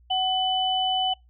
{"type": "tone pair together", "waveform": "sine", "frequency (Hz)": [750, 3000], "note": ["F#5", "F#7"], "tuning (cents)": [23, 23], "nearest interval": "2 octaves", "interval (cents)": 2400, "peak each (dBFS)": -24, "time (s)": [0.1, 1.14], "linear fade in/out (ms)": 10, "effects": ["noise-tail reverb RT60 0.2 s tail -26 dB re dry", "added 60 Hz sine -53 dBFS peak until 1.29 s"]}